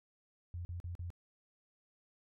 sine tone bursts, 87.3 Hz, F2, in tune, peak -39 dBFS, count 4, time 0.54-1.103 s, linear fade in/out 0 ms, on 110 ms, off 41 ms, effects none

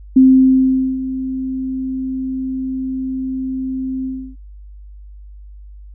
sine tone with ADSR envelope, 261.6 Hz, C4, in tune, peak -4 dBFS, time 0.16-4.36 s, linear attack 8 ms, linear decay 810 ms, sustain -15 dB, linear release 310 ms, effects added 50 Hz sine -34 dBFS peak until 5.94 s

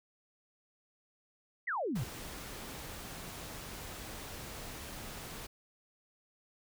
sine exponential sweep, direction down, 2109 to 101.2 Hz, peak -32 dBFS, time 1.67-2.04 s, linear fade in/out 10 ms
pink noise, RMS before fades -45 dBFS, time 1.95-5.47 s, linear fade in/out 10 ms
effects none

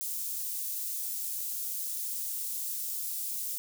white high-pass noise, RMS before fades -35 dBFS, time 0.01-3.58 s, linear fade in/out 0 ms, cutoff 7900 Hz, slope 12 dB/octave, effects none

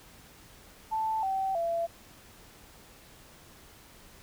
sine tone with pitch steps, 880 / 770.5 / 674.7 Hz, A5 / G5 / E5, 0 / -30 / +40 cents, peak -27 dBFS, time 0.91-1.87 s, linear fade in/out 20 ms, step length 320 ms, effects pink hiss -54 dBFS RMS until 4.22 s

